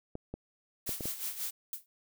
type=clicks; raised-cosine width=2 ms; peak=-25 dBFS; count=5; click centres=0.154 / 0.34 / 0.892 / 1.008 / 1.056 s
type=noise with tremolo; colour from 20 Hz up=blue; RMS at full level=-35 dBFS; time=0.86-1.51 s; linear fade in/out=10 ms; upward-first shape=sine; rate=5.6 Hz; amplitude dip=70%
type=noise with exponential decay; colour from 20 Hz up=violet; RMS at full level=-34 dBFS; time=1.73-1.86 s; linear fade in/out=1 ms; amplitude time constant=27 ms
effects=none